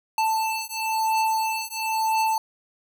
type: beating tone pair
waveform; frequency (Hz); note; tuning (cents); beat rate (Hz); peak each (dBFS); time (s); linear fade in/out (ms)
square; 883 / 883.99; A5 / A5; +6 / +8; 0.99; -26; 0.18-2.38; 2
effects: none